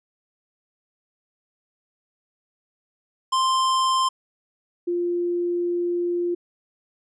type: tone pair in turn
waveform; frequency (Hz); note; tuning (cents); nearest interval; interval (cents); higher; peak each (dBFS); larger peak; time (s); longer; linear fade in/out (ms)
square / sine; 1046.5 / 349.2; C6 / F4; 0 / 0; octave + perfect fifth; 1900; first; -19 / -21; first; 3.32-4.09 / 4.87-6.35; second; 10
effects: resampled to 22050 Hz